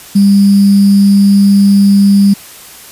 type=tone with sample-and-hold; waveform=sine; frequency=199.5 Hz; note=G3; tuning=31 cents sharp; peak=-3 dBFS; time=0.15-2.34 s; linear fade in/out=10 ms; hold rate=4900 Hz; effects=white hiss -33 dBFS RMS until 2.91 s + resampled to 32000 Hz